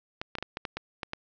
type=clicks; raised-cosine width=0.3 ms; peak=-17 dBFS; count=9; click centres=0.215 / 0.353 / 0.385 / 0.426 / 0.571 / 0.652 / 0.77 / 1.032 / 1.134 s; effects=resampled to 16000 Hz + 9-bit